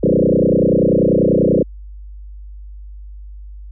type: tone with frequency modulation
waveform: sine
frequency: 344 Hz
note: F4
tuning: 26 cents flat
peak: -10 dBFS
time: 0.03-1.63 s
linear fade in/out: 5 ms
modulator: 30.3 Hz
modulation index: 6.6
effects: added 50 Hz sine -31 dBFS peak until 3.71 s